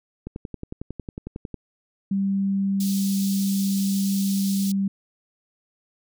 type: click train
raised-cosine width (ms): 3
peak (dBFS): -19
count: 15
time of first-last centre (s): 0.27-1.543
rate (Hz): 11
type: tone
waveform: sine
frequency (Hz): 196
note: G3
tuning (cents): 0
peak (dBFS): -20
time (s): 2.11-4.88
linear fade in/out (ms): 5
type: high-pass noise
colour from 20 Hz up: pink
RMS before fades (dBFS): -34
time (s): 2.8-4.72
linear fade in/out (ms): 5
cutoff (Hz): 4000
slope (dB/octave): 24
effects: none